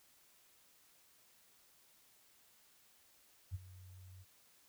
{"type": "tone with ADSR envelope", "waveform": "sine", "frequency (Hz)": 92.5, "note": "F#2", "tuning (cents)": 0, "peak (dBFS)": -36, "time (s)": [3.51, 4.25], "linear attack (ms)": 36, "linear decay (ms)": 27, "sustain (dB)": -17, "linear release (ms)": 36, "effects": ["white hiss -68 dBFS RMS until 4.68 s"]}